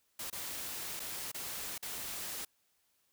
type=noise with dropouts; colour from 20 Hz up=white; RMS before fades=-41 dBFS; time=0.19-2.45 s; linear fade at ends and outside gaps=5 ms; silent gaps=0.301-0.326 / 0.996-1 / 1.317-1.344 / 1.78-1.826 s; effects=white hiss -75 dBFS RMS until 3.12 s